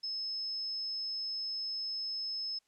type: tone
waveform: sine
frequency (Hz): 5200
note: E8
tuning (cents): -24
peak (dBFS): -34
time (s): 0.03-2.59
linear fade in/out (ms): 10
effects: white hiss -75 dBFS RMS until 2.67 s + low-pass 8000 Hz 12 dB/octave